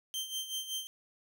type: tone with tremolo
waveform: sawtooth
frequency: 3136 Hz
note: G7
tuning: in tune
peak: -30 dBFS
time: 0.14-0.87 s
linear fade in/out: 0 ms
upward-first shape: sine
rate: 5.3 Hz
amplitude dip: 70%
effects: none